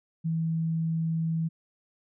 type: tone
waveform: sine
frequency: 162.8 Hz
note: E3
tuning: 21 cents flat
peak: -25 dBFS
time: 0.24-1.49 s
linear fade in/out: 20 ms
effects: none